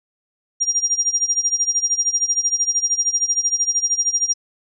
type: tone with tremolo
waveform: sine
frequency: 5700 Hz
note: F8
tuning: 34 cents sharp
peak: -13 dBFS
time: 0.6-4.34 s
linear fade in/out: 20 ms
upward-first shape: sine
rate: 13 Hz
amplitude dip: 85%
effects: none